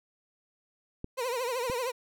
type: clicks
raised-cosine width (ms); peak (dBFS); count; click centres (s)
3; -23; 2; 1.044 / 1.699
type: tone with vibrato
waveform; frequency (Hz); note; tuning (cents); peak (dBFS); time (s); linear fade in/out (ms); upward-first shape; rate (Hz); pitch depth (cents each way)
30% pulse; 493.9; B4; 0; -27; 1.17-1.92; 20; triangle; 13; 140
effects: none